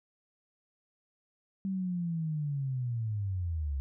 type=linear sweep; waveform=sine; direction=down; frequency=195.2 to 66.4 Hz; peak=-30 dBFS; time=1.65-3.8 s; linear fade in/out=0 ms; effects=none